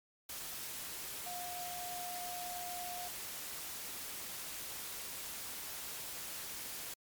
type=tone in noise; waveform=sine; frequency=713 Hz; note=F5; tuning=36 cents sharp; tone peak=-43 dBFS; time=1.26-3.08 s; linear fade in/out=5 ms; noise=white; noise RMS=-44 dBFS; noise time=0.29-6.94 s; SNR=-2 dB; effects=MP3 96 kbps